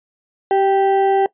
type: ring-modulated tone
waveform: triangle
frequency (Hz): 586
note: D5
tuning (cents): -4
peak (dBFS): -7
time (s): 0.51-1.26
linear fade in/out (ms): 0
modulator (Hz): 198
effects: noise-tail reverb RT60 0.1 s tail -20 dB re dry + resampled to 8000 Hz